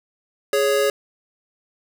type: tone pair together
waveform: square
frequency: 415.4 / 556 Hz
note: G#4 / C#5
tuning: 0 / +5 cents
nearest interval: perfect fourth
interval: 505 cents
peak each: -20 dBFS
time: 0.53-0.9 s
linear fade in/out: 2 ms
effects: none